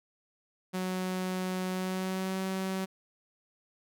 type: tone with pitch glide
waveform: sawtooth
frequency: 185 to 189.76 Hz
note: F#3 to F#3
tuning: 0 to +44 cents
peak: -27 dBFS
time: 0.73-2.86 s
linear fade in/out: 20 ms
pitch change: +44 cents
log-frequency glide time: 1.7-2.39 s
effects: none